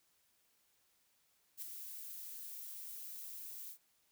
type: noise with ADSR envelope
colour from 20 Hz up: violet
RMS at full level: -42 dBFS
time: 1.57-3.78 s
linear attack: 52 ms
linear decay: 6 ms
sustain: -6 dB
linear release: 88 ms
effects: white hiss -75 dBFS RMS until 4.11 s